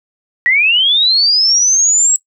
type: linear sweep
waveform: sine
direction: up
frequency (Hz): 1884 to 7710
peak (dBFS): -8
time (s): 0.46-2.16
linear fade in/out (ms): 0
effects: noise-tail reverb RT60 0.1 s tail -22 dB re dry